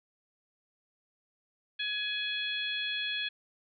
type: harmonic tone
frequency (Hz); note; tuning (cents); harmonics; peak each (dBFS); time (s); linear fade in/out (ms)
840; G#5; +19; 2 / 3 / 4 / 5; -37 / -37 / -34 / -42; 1.79-3.29; 10
effects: none